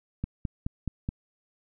click train, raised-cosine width 5 ms, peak -17 dBFS, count 5, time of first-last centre 0.24-1.089 s, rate 4.71 Hz, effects none

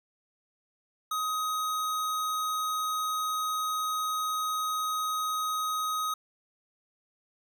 square tone, 1258 Hz, D#6, 19 cents sharp, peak -29 dBFS, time 1.11-6.14 s, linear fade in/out 5 ms, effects 11-bit

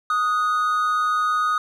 triangle tone pair together, 1244.5 / 1462 Hz, D#6 / F#6, 0 / -21 cents, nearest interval minor third, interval 279 cents, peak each -17 / -26 dBFS, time 0.1-1.58 s, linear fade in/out 2 ms, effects none

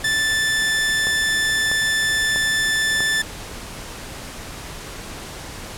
sawtooth tone, 1760 Hz, A6, in tune, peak -14 dBFS, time 0.04-3.22 s, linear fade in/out 5 ms
click train, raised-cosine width 1 ms, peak -15 dBFS, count 4, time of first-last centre 1.07-3.005 s, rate 1.55 Hz
effects pink hiss -34 dBFS RMS until 5.77 s + low-pass 11000 Hz 12 dB/octave

